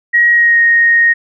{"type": "tone with pitch glide", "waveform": "sine", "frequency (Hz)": [1897, 1864.4], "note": ["A#6", "A#6"], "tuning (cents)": [30, 0], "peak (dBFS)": -6, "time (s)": [0.13, 1.14], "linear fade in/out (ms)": 20, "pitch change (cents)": -30, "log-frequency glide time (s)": [0.3, 0.6], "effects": []}